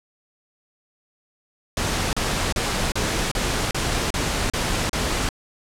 pink noise bursts, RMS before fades -23 dBFS, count 9, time 1.77-5.29 s, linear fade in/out 2 ms, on 360 ms, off 35 ms, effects low-pass 9000 Hz 12 dB/octave

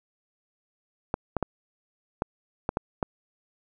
clicks, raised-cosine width 1 ms, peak -11 dBFS, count 7, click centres 1.141 / 1.367 / 1.427 / 2.221 / 2.691 / 2.771 / 3.028 s, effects none

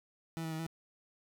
30% pulse tone with pitch steps, 163.6 / 161.1 / 158.8 / 163.7 Hz, E3 / E3 / D#3 / E3, -13 / -39 / +36 / -12 cents, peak -34 dBFS, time 0.37-0.666 s, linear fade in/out 0 ms, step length 74 ms, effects none

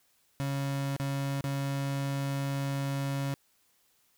35% pulse tone with dropouts, 138.5 Hz, C#3, 1 cent flat, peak -28 dBFS, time 0.4-3.34 s, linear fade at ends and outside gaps 0 ms, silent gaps 0.964-0.999 / 1.41-1.441 s, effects white hiss -69 dBFS RMS until 4.17 s

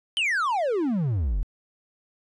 triangle exponential sweep, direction down, 3136 to 38.9 Hz, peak -20 dBFS, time 0.17-1.43 s, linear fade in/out 0 ms, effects resampled to 24000 Hz

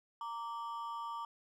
triangle ring-modulated tone, 1046.5 Hz, C6, in tune, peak -34 dBFS, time 0.21-1.25 s, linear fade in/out 2 ms, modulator 120 Hz, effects none

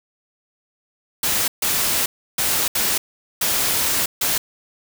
white noise bursts at uneven times, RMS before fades -20 dBFS, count 6, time 1.23-1.48 / 1.62-2.06 / 2.38-2.68 / 2.75-2.98 / 3.41-4.06 / 4.21-4.38 s, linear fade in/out 5 ms, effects none

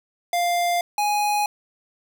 square tone pair in turn, 698.5 / 830.7 Hz, F5 / G#5, 0 / 0 cents, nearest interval minor third, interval 300 cents, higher second, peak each -20 dBFS, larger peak neither, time 0.33-0.81 / 0.98-1.46 s, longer neither, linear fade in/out 2 ms, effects none

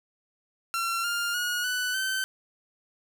sawtooth tone with pitch steps, 1361 / 1403.3 / 1446.9 / 1491.9 / 1538.3 Hz, F6 / F6 / F#6 / F#6 / G6, -45 / +8 / -39 / +14 / -33 cents, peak -23 dBFS, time 0.74-2.24 s, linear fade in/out 0 ms, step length 300 ms, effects none

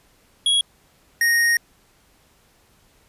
square tone pair in turn, 3322 / 1864.4 Hz, G#7 / A#6, 0 / 0 cents, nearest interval minor seventh, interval 1000 cents, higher first, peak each -16 dBFS, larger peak neither, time 0.46-0.61 / 1.21-1.57 s, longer second, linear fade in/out 2 ms, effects pink hiss -58 dBFS RMS until 3.08 s + resampled to 32000 Hz

